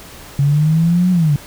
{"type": "exponential two-way sweep", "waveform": "sine", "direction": "up then down", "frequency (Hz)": [138.59, 184.9, 139.5], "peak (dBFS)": -10, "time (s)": [0.39, 1.36], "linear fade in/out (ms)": 2, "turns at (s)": 1.11, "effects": ["pink hiss -37 dBFS RMS until 1.46 s"]}